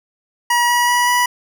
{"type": "tone with pitch steps", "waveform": "25% pulse", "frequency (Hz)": [960, 966.1, 972.3, 978.5], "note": ["B5", "B5", "B5", "B5"], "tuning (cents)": [-49, -38, -27, -16], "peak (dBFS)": -9, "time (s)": [0.5, 1.26], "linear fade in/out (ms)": 5, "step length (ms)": 190, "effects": []}